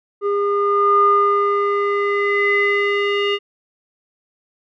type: tone with low-pass filter sweep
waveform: square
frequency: 405.5 Hz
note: G#4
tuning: 41 cents flat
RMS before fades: -17 dBFS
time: 0.21-3.39 s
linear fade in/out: 50 ms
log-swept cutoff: 930 to 2700 Hz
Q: 6.9
effects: none